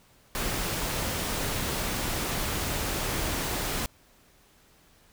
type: noise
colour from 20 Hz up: pink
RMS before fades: -30 dBFS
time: 0.35-3.86 s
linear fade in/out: 0 ms
effects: pink hiss -60 dBFS RMS until 5.12 s